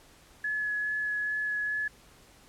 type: tone with vibrato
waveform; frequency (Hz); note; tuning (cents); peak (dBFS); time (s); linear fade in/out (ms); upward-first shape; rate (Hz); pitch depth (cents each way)
sine; 1700; G#6; +40; -28; 0.44-1.88; 5; sine; 2.4; 10
effects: pink hiss -57 dBFS RMS until 2.48 s + low-pass 12000 Hz 12 dB/octave